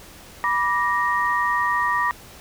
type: tone cluster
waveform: sine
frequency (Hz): 977 / 1173 / 1868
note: B5 / D6 / A#6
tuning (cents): -19 / -2 / +3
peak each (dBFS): -23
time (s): 0.44-2.11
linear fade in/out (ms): 0
effects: pink hiss -44 dBFS RMS until 2.4 s